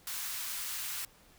white high-pass noise, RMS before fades -38 dBFS, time 0.07-1.05 s, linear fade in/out 2 ms, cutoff 980 Hz, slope 24 dB/octave, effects pink hiss -61 dBFS RMS until 1.38 s

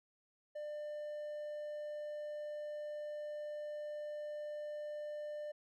triangle tone, 597 Hz, D5, 28 cents sharp, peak -39 dBFS, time 0.55-5.52 s, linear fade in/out 10 ms, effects none

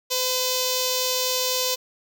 5% pulse tone with notch filter, 508 Hz, B4, 49 cents sharp, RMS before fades -24 dBFS, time 0.1-1.76 s, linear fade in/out 20 ms, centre 1700 Hz, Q 0.53, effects none

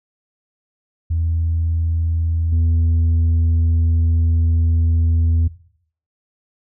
sine tone with level steps, 82.41 Hz, E2, in tune, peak -15 / -10 dBFS, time 1.1-5.48 s, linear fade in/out 10 ms, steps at 2.52 s, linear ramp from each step 5 ms, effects noise-tail reverb RT60 0.6 s tail -19 dB re dry + tanh soft clip ceiling -12 dBFS

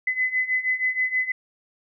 sine beating tone pair, 2017 / 2023.3 Hz, B6 / B6, +36 / +41 cents, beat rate 6.3 Hz, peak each -26 / -23 dBFS, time 0.07-1.32 s, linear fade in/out 5 ms, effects none

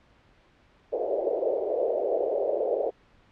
pink band-pass noise, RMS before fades -27 dBFS, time 0.92-2.91 s, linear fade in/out 20 ms, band 400 to 640 Hz, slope 48 dB/octave, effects pink hiss -60 dBFS RMS until 3.31 s + low-pass 3000 Hz 12 dB/octave

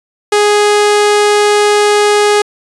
sawtooth tone, 415.3 Hz, G#4, in tune, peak -3 dBFS, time 0.32-2.42 s, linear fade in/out 5 ms, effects resampled to 24000 Hz

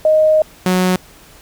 sine / sawtooth tone pair in turn, 622.3 / 183.57 Hz, D#5 / F#3, 0 / -13 cents, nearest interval octave + major sixth, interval 2113 cents, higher first, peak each -8 dBFS, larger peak neither, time 0.05-0.42 / 0.66-0.96 s, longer first, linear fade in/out 2 ms, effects pink hiss -43 dBFS RMS until 1.41 s

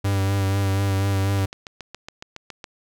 45% pulse tone with vibrato, 98 Hz, G2, in tune, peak -19 dBFS, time 0.04-1.46 s, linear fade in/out 10 ms, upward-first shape sine, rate 4.1 Hz, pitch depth 24 cents each way
click train, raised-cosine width 0.2 ms, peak -18 dBFS, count 10, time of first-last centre 1.39-2.642 s, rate 7.19 Hz
effects none

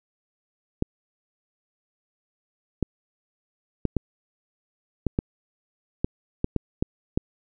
clicks, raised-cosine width 3 ms, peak -9 dBFS, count 11, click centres 0.824 / 2.827 / 3.853 / 3.967 / 5.067 / 5.189 / 6.045 / 6.444 / 6.563 / 6.825 / 7.175 s, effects none

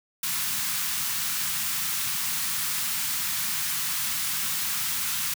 white band-stop noise, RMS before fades -28 dBFS, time 0.23-5.34 s, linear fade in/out 5 ms, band 210 to 1000 Hz, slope 24 dB/octave, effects high-pass 100 Hz 12 dB/octave

